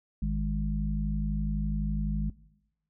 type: harmonic tone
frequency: 51.91 Hz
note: G#1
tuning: in tune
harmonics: 1 / 3 / 4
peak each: -28 / -33 / -33 dBFS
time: 0.22-2.3 s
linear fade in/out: 5 ms
effects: noise-tail reverb RT60 0.9 s tail -20 dB re dry